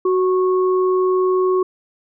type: tone pair together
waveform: sine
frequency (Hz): 371.3 / 1100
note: F#4 / C#6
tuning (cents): +6 / -14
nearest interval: octave + perfect fifth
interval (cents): 1880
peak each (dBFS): -14 / -23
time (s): 0.05-1.63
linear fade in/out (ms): 5
effects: none